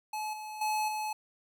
square tone with level steps, 857 Hz, A5, 46 cents flat, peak -34 / -40 / -29 / -33 dBFS, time 0.13-1.13 s, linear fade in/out 5 ms, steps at 0.33 / 0.61 / 0.88 s, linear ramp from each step 5 ms, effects none

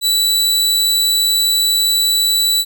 sawtooth tone, 3951 Hz, B7, in tune, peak -9 dBFS, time 0.01-2.65 s, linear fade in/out 50 ms, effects none

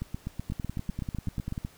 two click trains, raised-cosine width 5 ms, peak -20 / -20 dBFS, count 12 / 14, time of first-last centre 0.5-1.578 / 0.02-1.649 s, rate 10.2 / 7.98 Hz, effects pink hiss -56 dBFS RMS until 1.77 s

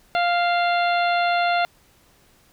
harmonic tone with a mistuned harmonic, 698.5 Hz, F5, in tune, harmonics 1 / 2 / 3 / 4 / 5 / 6, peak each -19 / -25 / -29 / -31 / -33 / -35 dBFS, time 0.15-1.65 s, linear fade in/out 0 ms, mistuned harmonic 4, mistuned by -28 cents, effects pink hiss -57 dBFS RMS until 2.52 s

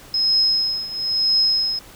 sine tone with tremolo, 5130 Hz, E8, 48 cents flat, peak -13 dBFS, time 0.14-1.79 s, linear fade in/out 2 ms, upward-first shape triangle, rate 1 Hz, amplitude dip 85%, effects pink hiss -44 dBFS RMS until 1.95 s

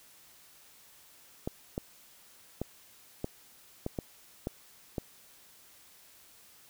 clicks, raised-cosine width 2 ms, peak -19 dBFS, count 8, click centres 1.475 / 1.779 / 2.616 / 3.244 / 3.864 / 3.988 / 4.471 / 4.982 s, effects white hiss -58 dBFS RMS until 6.69 s

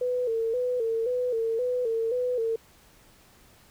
sine tone with vibrato, 474.8 Hz, A#4, 32 cents sharp, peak -24 dBFS, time 0.01-2.56 s, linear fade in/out 5 ms, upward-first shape square, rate 1.9 Hz, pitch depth 82 cents each way, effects pink hiss -57 dBFS RMS until 3.7 s

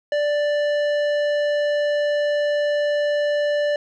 triangle tone with tanh clipping, 587.3 Hz, D5, in tune, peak -20 dBFS, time 0.12-3.76 s, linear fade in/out 2 ms, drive 17 dB, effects none

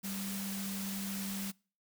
sine tone in noise, 196 Hz, G3, in tune, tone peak -38 dBFS, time 0.03-1.52 s, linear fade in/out 20 ms, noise white, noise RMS -42 dBFS, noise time 0.03-1.52 s, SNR +1 dB, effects noise-tail reverb RT60 0.4 s tail -26 dB re dry

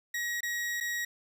40% pulse tone with dropouts, 1900 Hz, A#6, 33 cents sharp, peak -30 dBFS, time 0.14-1.05 s, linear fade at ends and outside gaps 5 ms, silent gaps 0.407-0.43 / 0.803-0.808 s, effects none

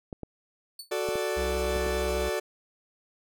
clicks, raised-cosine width 2 ms, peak -23 dBFS, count 6, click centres 0.128 / 0.233 / 1.088 / 1.156 / 1.762 / 1.865 s
sawtooth tone with exponential decay, 4469 Hz, C#8, 13 cents sharp, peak -32 dBFS, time 0.79-0.91 s, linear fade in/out 5 ms, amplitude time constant 26 ms
40% pulse chord, D major, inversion first, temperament equal, 370 / 440 / 587.3 Hz, F#4 / A4 / D5, 0 / 0 / 0 cents, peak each -31 dBFS, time 0.91-2.4 s, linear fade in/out 10 ms
square tone with vibrato, 65 Hz, C2, 11 cents flat, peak -32 dBFS, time 1.36-2.3 s, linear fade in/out 20 ms, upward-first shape triangle, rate 6.4 Hz, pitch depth 17 cents each way
effects none

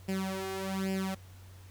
sawtooth tone with flanger, 191.3 Hz, G3, 42 cents flat, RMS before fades -34 dBFS, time 0.08-1.15 s, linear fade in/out 10 ms, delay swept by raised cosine 0.39 to 2.49 ms, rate 1.2 Hz, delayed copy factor +0.8, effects added 93 Hz sine -49 dBFS peak until 1.7 s + pink hiss -59 dBFS RMS until 1.7 s

